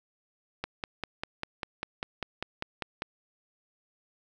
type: click train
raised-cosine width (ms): 0.3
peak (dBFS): -16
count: 13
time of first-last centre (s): 0.64-3.021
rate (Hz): 5.04
effects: none